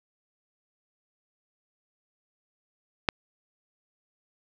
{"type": "click", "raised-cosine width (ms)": 0.3, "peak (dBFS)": -5, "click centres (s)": 3.088, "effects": []}